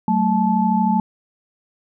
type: tone cluster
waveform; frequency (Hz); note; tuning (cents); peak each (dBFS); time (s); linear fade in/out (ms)
sine; 190.4 / 223.2 / 869; F#3 / A3 / A5; +50 / +25 / -22; -19; 0.08-1; 2
effects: none